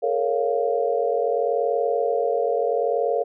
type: chord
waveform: sine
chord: Bb minor seventh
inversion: third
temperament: equal with one note detuned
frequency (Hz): 425.5 / 466.2 / 554.4 / 698.5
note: Ab4 / Bb4 / Db5 / F5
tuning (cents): +42 / 0 / 0 / 0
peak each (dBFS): -27 / -23 / -25 / -26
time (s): 0.02-3.24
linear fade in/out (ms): 20
effects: none